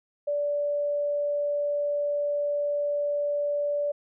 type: tone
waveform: sine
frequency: 581 Hz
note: D5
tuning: 19 cents flat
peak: -24 dBFS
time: 0.27-3.92 s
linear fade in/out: 10 ms
effects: none